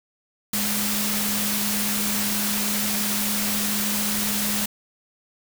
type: tone in noise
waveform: sine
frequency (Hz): 207.7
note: G#3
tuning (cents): 0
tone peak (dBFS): -28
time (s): 0.53-4.66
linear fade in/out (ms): 5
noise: white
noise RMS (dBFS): -25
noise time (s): 0.53-4.66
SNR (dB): -6
effects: none